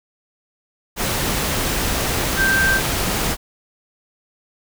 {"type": "tone in noise", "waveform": "sine", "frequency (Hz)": 1568, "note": "G6", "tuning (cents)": 0, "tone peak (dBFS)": -15, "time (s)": [2.36, 2.81], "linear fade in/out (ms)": 50, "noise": "pink", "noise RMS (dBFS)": -21, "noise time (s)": [0.96, 3.37], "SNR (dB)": 3, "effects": []}